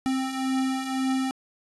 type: beating tone pair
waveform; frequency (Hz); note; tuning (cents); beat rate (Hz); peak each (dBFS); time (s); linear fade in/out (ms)
square; 261.6 / 263.5; C4 / C4; 0 / +12; 1.9; -32 / -26; 0.06-1.31; 0
effects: resampled to 24000 Hz + 9-bit